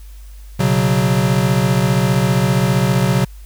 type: chord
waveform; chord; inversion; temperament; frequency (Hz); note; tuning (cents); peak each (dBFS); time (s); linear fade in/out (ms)
square; B suspended second; none; equal; 123.47 / 138.59 / 185; B2 / C#3 / F#3; 0 / 0 / 0; -18; 0.59-3.25; 10
effects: added 50 Hz sine -33 dBFS peak until 3.45 s + white hiss -50 dBFS RMS until 3.45 s